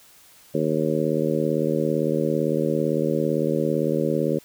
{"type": "harmonic tone", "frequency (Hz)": 77.78, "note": "D#2", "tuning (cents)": 0, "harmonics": [2, 3, 4, 5, 6, 7], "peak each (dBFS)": [-27, -27, -27, -27, -27, -27], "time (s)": [0.54, 4.39], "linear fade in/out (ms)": 10, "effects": ["white hiss -52 dBFS RMS until 4.44 s"]}